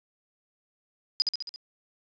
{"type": "tone with echo", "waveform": "sine", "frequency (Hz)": 4952, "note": "D#8", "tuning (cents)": -9, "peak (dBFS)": -19, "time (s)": [1.2, 1.22], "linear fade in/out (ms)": 0, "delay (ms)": 68, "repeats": 5, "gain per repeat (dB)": -4, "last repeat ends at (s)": 1.56, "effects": ["resampled to 16000 Hz", "10-bit"]}